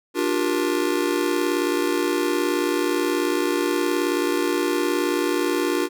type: chord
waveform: square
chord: G minor seventh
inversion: second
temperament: just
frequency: 294 / 352.8 / 392 / 470.4 Hz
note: D4 / F4 / G4 / Bb4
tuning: +2 / +18 / 0 / +16 cents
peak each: -26 / -24 / -29 / -29 dBFS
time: 0.14-5.89 s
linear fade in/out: 50 ms
effects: none